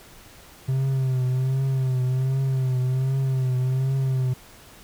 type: tone with vibrato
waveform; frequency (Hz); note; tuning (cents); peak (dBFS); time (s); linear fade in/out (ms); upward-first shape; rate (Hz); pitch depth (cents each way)
triangle; 130.81; C3; 0; -18; 0.68-4.34; 10; triangle; 1.3; 59
effects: pink hiss -48 dBFS RMS until 4.83 s